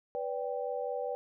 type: chord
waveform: sine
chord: G major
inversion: first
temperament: equal with one note detuned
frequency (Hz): 493.9 / 578.6 / 784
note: B4 / D5 / G5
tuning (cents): 0 / -26 / 0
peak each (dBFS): -35 / -37 / -39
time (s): 0.15-1.15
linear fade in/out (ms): 0
effects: none